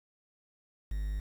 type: tone with quantisation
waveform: triangle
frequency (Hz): 51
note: G#1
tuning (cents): -31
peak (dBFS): -29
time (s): 0.91-1.2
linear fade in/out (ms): 5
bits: 9
effects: none